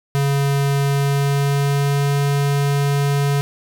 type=tone with pitch glide; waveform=square; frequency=140.1 to 141.56 Hz; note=C#3 to C#3; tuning=+19 to +37 cents; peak=-16 dBFS; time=0.15-3.41 s; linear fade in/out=0 ms; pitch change=+18 cents; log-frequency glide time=0.84-2.15 s; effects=none